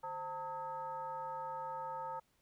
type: tone with frequency modulation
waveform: sine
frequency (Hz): 900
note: A5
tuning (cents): +39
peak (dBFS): -39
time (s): 0.03-2.2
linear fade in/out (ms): 10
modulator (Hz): 375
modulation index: 0.83
effects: pink hiss -75 dBFS RMS until 2.41 s